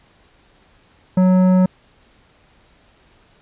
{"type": "tone with tanh clipping", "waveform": "triangle", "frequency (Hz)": 184.7, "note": "F#3", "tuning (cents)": -3, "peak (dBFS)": -12, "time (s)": [1.17, 1.66], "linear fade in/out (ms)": 5, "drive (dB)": 16, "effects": ["pink hiss -54 dBFS RMS until 3.41 s", "resampled to 8000 Hz"]}